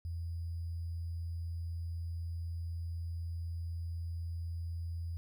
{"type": "tone with sample-and-hold", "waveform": "sine", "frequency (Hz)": 84, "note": "E2", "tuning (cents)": 33, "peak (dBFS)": -36, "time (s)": [0.05, 5.17], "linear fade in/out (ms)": 0, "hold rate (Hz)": 4900, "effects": []}